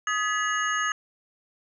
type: tone cluster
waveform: sine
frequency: 1253 / 1700 / 1974 / 2884 / 6500 Hz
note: D#6 / G#6 / B6 / F#7 / G#8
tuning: +12 / +40 / -1 / -45 / -38 cents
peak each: -27 / -28 / -34 / -34 / -34 dBFS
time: 0.07-0.92 s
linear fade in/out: 2 ms
effects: none